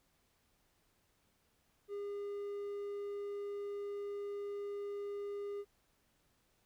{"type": "tone", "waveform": "triangle", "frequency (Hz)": 406, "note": "G#4", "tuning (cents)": -39, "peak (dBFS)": -37, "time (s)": [1.88, 5.65], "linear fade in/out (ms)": 50, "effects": ["pink hiss -75 dBFS RMS until 6.65 s"]}